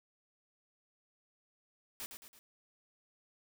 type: noise with echo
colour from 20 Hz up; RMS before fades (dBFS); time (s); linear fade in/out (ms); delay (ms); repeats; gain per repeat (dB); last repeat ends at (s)
white; -43; 2-2.06; 0; 110; 3; -6; 2.39
effects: none